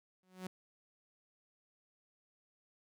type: tone with exponential growth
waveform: sawtooth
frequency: 185 Hz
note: F#3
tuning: in tune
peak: -35 dBFS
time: 0.23-0.47 s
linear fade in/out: 2 ms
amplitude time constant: 52 ms
effects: none